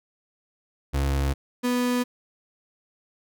35% pulse tone pair in turn, 69 / 246.6 Hz, C#2 / B3, -7 / -2 cents, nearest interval octave + minor seventh, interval 2205 cents, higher second, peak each -20 dBFS, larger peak neither, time 0.93-1.34 / 1.63-2.04 s, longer neither, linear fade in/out 20 ms, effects none

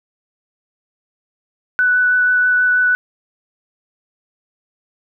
sine tone with vibrato, 1488 Hz, F#6, 9 cents sharp, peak -11 dBFS, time 1.79-2.95 s, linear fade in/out 0 ms, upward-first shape sine, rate 6.2 Hz, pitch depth 10 cents each way, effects none

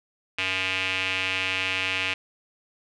square tone with band-pass filter, 94.1 Hz, F#2, 30 cents sharp, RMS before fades -27 dBFS, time 0.38-2.14 s, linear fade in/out 5 ms, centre 2600 Hz, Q 4.1, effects resampled to 24000 Hz

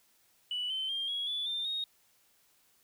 sine tone with pitch steps, 2960 / 3077 / 3198 / 3324 / 3456 / 3592 / 3734 Hz, F#7 / G7 / G7 / G#7 / A7 / A7 / A#7, 0 / -33 / +34 / +1 / -32 / +35 / +2 cents, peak -31 dBFS, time 0.51-1.84 s, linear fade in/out 2 ms, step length 190 ms, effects tanh soft clip ceiling -27 dBFS + white hiss -68 dBFS RMS until 2.83 s

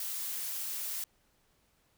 blue noise, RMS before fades -37 dBFS, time 0-1.04 s, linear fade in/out 2 ms, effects pink hiss -71 dBFS RMS until 1.97 s

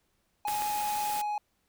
triangle tone, 836 Hz, G#5, 11 cents sharp, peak -27 dBFS, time 0.45-1.38 s, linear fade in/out 2 ms
white noise, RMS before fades -38 dBFS, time 0.47-1.22 s, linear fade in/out 10 ms
clicks, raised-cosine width 0.3 ms, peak -20 / -22 dBFS, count 2, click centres 0.483 / 0.621 s
effects pink hiss -74 dBFS RMS until 1.68 s

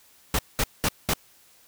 pink noise bursts, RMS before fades -23 dBFS, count 4, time 0.34-1.136 s, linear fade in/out 2 ms, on 49 ms, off 200 ms, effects white hiss -57 dBFS RMS until 1.67 s

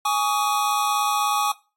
square chord, Ab suspended fourth, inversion none, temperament equal with one note detuned, 830.6 / 1128.1 / 1244.5 Hz, Ab5 / Db6 / Eb6, 0 / +30 / 0 cents, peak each -24 / -24 / -28 dBFS, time 0.05-1.52 s, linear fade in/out 5 ms, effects noise-tail reverb RT60 0.3 s tail -19 dB re dry + AAC 48 kbps

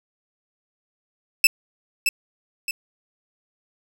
sawtooth tone with echo, 2637 Hz, E7, in tune, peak -7 dBFS, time 1.44-1.47 s, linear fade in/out 2 ms, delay 620 ms, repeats 2, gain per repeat -7 dB, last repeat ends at 2.71 s, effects none

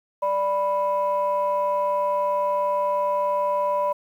sine tone pair together, 587.3 / 987.7 Hz, D5 / B5, 0 / 0 cents, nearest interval major sixth, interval 900 cents, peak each -22 dBFS, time 0.22-3.93 s, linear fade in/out 10 ms, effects tanh soft clip ceiling -14 dBFS + 9-bit

